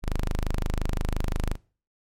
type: tone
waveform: sawtooth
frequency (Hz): 25.75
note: G#0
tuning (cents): -14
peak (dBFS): -20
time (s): 0.02-1.57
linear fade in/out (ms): 50
effects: noise-tail reverb RT60 0.4 s tail -23 dB re dry + MP3 64 kbps